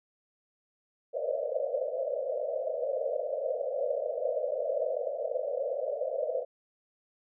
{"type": "band-pass noise", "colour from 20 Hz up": "pink", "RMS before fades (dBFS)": -32, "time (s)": [1.13, 6.45], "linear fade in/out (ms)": 20, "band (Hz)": [490, 640], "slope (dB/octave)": 96, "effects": []}